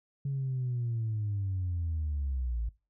sine linear sweep, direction down, 140 to 53.8 Hz, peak -28 dBFS, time 0.25-2.69 s, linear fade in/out 5 ms, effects noise-tail reverb RT60 0.3 s tail -23 dB re dry + tanh soft clip ceiling -26 dBFS

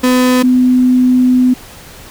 35% pulse / sine tone pair in turn, 252.4 / 252.4 Hz, B3 / B3, +38 / +38 cents, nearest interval unison, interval 0 cents, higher neither, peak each -6 dBFS, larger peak neither, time 0.03-0.43 / 0.43-1.54 s, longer second, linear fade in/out 10 ms, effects pink hiss -35 dBFS RMS until 2.1 s

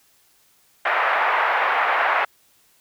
pink band-pass noise, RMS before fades -20 dBFS, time 0.85-2.25 s, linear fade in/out 5 ms, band 690 to 2100 Hz, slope 24 dB/octave, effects white hiss -59 dBFS RMS until 2.8 s

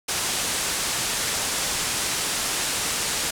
white low-pass noise, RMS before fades -26 dBFS, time 0.08-3.31 s, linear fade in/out 10 ms, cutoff 9800 Hz, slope 24 dB/octave, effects none

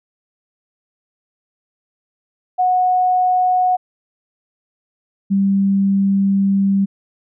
sine tone pair in turn, 733 / 196.4 Hz, F#5 / G3, -16 / +4 cents, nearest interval octave + major seventh, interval 2280 cents, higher first, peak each -12 dBFS, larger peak neither, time 2.58-3.77 / 5.3-6.86 s, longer second, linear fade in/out 20 ms, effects none

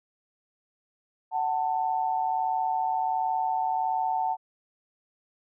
sine tone pair together, 747.6 / 889 Hz, F#5 / A5, +18 / +18 cents, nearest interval minor third, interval 300 cents, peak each -27 dBFS, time 1.31-4.37 s, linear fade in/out 50 ms, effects none

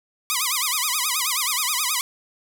5% pulse tone with vibrato, 1108.7 Hz, C#6, in tune, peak -9 dBFS, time 0.3-2.01 s, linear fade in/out 0 ms, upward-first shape sine, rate 9.4 Hz, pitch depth 230 cents each way, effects none

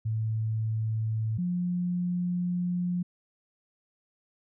sine tone pair in turn, 110.4 / 177.64 Hz, A2 / F3, +6 / +30 cents, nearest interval minor sixth, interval 824 cents, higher second, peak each -26 dBFS, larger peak neither, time 0.05-1.38 / 1.38-3.03 s, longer second, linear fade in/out 10 ms, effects none

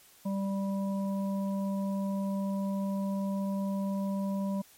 harmonic tone, 196 Hz, G3, in tune, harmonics 1 / 3 / 5, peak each -29 / -39 / -43 dBFS, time 0.25-4.62 s, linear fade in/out 10 ms, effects white hiss -58 dBFS RMS until 4.77 s + MP3 64 kbps

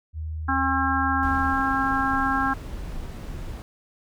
sine tone, 78.7 Hz, D#2, 20 cents sharp, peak -28 dBFS, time 0.13-1.56 s, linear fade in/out 50 ms
harmonic tone, 268.7 Hz, C4, 46 cents sharp, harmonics 1 / 3 / 4 / 5 / 6, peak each -27 / -27 / -27 / -27 / -27 dBFS, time 0.48-2.54 s, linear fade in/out 10 ms
brown noise, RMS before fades -34 dBFS, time 1.23-3.62 s, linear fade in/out 0 ms
effects none

